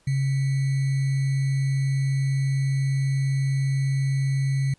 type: tone with sample-and-hold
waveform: sine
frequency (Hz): 135.8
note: C#3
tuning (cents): -35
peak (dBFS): -20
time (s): 0.07-4.74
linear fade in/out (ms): 5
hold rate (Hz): 2100
effects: pink hiss -62 dBFS RMS until 4.78 s + resampled to 24000 Hz